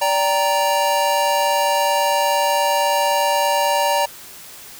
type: chord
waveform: square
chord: G minor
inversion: second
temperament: equal with one note detuned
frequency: 581.3 / 784 / 932.3 Hz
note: D5 / G5 / Bb5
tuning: -18 / 0 / 0 cents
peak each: -21 / -24 / -19 dBFS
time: 0.01-4.06 s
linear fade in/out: 10 ms
effects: white hiss -39 dBFS RMS until 4.79 s